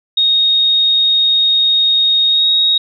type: tone with pitch glide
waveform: sine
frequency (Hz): 3729 to 3770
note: A#7 to A#7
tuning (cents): 0 to +19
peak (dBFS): -9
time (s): 0.17-2.78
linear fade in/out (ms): 5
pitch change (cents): +19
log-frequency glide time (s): 2.28-2.47
effects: none